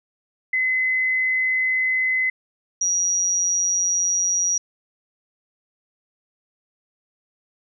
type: tone pair in turn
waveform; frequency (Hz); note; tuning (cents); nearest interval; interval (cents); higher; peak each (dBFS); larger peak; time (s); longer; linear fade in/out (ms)
sine; 2036 / 5759; C7 / F#8; -48 / -48; octave + tritone; 1800; second; -18; neither; 0.53-2.3 / 2.81-4.58; neither; 5
effects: none